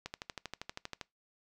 click train, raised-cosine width 0.2 ms, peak -22 dBFS, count 13, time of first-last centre 0.06-1.012 s, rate 12.6 Hz, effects noise-tail reverb RT60 0.2 s tail -23 dB re dry

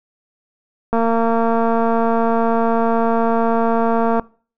click train, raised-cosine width 1 ms, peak -5 dBFS, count 749, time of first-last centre 0.93-4.196 s, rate 229 Hz, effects noise-tail reverb RT60 0.4 s tail -22 dB re dry

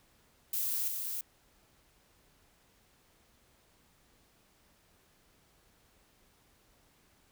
violet noise with echo, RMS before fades -33 dBFS, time 0.53-0.88 s, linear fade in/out 2 ms, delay 330 ms, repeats 1, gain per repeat -4 dB, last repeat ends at 1.21 s, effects pink hiss -67 dBFS RMS until 7.31 s

